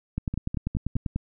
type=two click trains; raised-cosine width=5 ms; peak=-17 / -14 dBFS; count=4 / 11; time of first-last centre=0.34-0.956 / 0.18-1.16 s; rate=4.87 / 10.2 Hz; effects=none